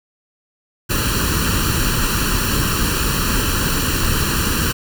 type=noise with comb filter; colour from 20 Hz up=pink; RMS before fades=-18 dBFS; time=0.89-4.73 s; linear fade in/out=20 ms; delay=0.7 ms; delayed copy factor=+0.8; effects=none